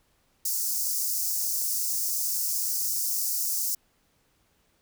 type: high-pass noise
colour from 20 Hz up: white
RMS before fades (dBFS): -28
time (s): 0.45-3.75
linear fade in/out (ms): 5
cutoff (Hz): 5000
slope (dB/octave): 48
effects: pink hiss -68 dBFS RMS until 4.81 s